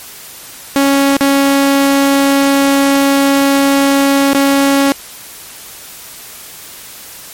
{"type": "tone with dropouts", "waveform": "sawtooth", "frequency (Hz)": 277.1, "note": "C#4", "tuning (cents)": -1, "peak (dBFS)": -4, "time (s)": [0.76, 4.92], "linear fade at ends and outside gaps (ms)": 0, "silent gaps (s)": [[1.168, 1.209], [4.333, 4.348]], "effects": ["white hiss -32 dBFS RMS until 7.33 s", "MP3 64 kbps"]}